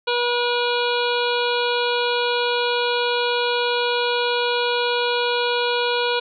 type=harmonic tone with a mistuned harmonic; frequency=483.2 Hz; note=B4; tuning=38 cents flat; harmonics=1 / 2 / 3 / 5 / 6 / 7 / 8 / 9; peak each=-22 / -25 / -27 / -29 / -30 / -30 / -31 / -32 dBFS; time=0.07-6.2 s; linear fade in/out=10 ms; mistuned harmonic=9; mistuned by=-30 cents; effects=none